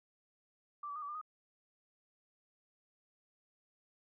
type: tone with pitch steps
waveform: sine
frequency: 1173 / 1148 / 1225 / 1147 / 1200 / 1247 Hz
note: D6 / D6 / D#6 / D6 / D6 / D#6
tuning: -2 / -40 / -27 / -41 / +37 / +3 cents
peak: -40 dBFS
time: 0.83-1.214 s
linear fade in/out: 5 ms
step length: 64 ms
effects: none